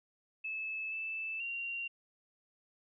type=tone with pitch steps; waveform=sine; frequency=2609 / 2636 / 2761 Hz; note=E7 / E7 / F7; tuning=-18 / -1 / -20 cents; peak=-36 dBFS; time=0.44-1.88 s; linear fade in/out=10 ms; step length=480 ms; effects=none